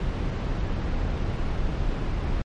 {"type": "noise", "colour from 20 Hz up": "brown", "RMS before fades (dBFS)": -26, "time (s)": [0, 2.42], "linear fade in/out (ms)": 2, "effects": ["low-pass 4000 Hz 12 dB/octave", "MP3 48 kbps"]}